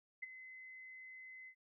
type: tone with ADSR envelope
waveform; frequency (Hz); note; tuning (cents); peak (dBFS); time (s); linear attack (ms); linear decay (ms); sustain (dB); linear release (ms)
sine; 2042; C7; -43; -39; 0.22-1.55; 12; 20; -12; 75
effects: none